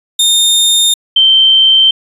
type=tone pair in turn; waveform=sawtooth / sine; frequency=3650 / 3118 Hz; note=A#7 / G7; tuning=-37 / -10 cents; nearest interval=minor third; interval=273 cents; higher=first; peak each=-4 dBFS; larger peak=neither; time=0.19-0.94 / 1.16-1.91 s; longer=neither; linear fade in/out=5 ms; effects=resampled to 32000 Hz